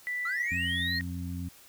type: tone with pitch glide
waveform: sine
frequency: 1975.5 to 1874.3 Hz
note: B6 to A#6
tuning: 0 to +9 cents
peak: -30 dBFS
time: 0.07-1.01 s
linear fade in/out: 0 ms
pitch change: -91 cents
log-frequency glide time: 0.35-0.52 s
type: linear sweep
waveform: triangle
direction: up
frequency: 1284 to 4293 Hz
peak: -31 dBFS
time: 0.25-0.99 s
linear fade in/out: 5 ms
type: harmonic tone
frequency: 88.3 Hz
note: F2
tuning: 20 cents sharp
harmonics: 1 / 2 / 3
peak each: -35 / -38 / -40 dBFS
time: 0.51-1.49 s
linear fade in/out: 10 ms
effects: white hiss -55 dBFS RMS until 1.68 s